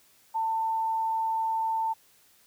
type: tone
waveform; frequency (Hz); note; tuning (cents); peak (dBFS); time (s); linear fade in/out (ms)
sine; 894; A5; +27; -25; 0.34-1.94; 20
effects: white hiss -61 dBFS RMS until 2.46 s